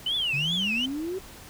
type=tone with vibrato; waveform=sine; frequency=2960 Hz; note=F#7; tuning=in tune; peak=-23 dBFS; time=0.06-0.86 s; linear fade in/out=5 ms; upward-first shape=triangle; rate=2.6 Hz; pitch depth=300 cents each way
type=exponential sweep; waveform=sine; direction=up; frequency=135.5 to 391.1 Hz; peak=-28 dBFS; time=0.33-1.19 s; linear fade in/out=10 ms
effects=tanh soft clip ceiling -20 dBFS + pink hiss -46 dBFS RMS until 1.49 s